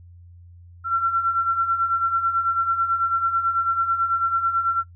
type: beating tone pair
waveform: sine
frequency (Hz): 1350 / 1359.1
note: E6 / F6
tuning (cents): +41 / -48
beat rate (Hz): 9.1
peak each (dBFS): -26 / -19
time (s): 0.84-4.84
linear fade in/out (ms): 50
effects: noise-tail reverb RT60 0.1 s tail -18 dB re dry + added 87 Hz sine -43 dBFS peak until 4.95 s